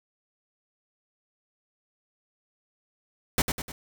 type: noise with echo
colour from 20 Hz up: pink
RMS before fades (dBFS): -22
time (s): 3.38-3.42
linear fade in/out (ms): 2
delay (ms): 100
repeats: 3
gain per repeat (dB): -6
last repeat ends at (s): 3.72
effects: none